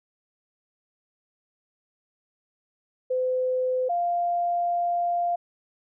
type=tone pair in turn; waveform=sine; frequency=510 / 697 Hz; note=C5 / F5; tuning=-44 / -4 cents; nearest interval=perfect fourth; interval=540 cents; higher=second; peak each=-22 dBFS; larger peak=neither; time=3.1-3.89 / 3.89-5.36 s; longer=second; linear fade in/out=10 ms; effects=none